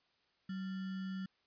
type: tone with sample-and-hold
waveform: sine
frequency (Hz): 189.6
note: F#3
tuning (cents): +43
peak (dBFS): -38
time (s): 0.49-1.26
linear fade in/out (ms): 5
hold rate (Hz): 1575
effects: white hiss -75 dBFS RMS until 1.46 s + resampled to 11025 Hz